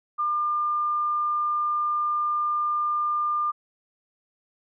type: tone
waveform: sine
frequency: 1200 Hz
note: D6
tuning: 37 cents sharp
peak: -22 dBFS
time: 0.18-3.52 s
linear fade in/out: 20 ms
effects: none